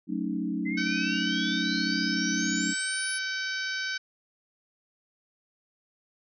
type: chord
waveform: sine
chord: D# half-diminished seventh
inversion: first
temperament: equal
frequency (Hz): 185 / 220 / 277.2 / 311.1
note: F#3 / A3 / C#4 / D#4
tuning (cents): 0 / 0 / 0 / 0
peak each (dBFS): -33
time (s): 0.07-2.75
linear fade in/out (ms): 50
type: exponential sweep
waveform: sine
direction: up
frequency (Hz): 2024 to 10430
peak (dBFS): -33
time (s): 0.65-3.19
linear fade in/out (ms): 20
type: harmonic tone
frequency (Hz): 765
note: G5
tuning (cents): -42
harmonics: 2 / 3 / 4 / 5 / 6 / 7 / 8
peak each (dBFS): -31 / -39 / -41 / -40 / -39 / -40 / -45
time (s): 0.77-3.98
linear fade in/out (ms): 10
effects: none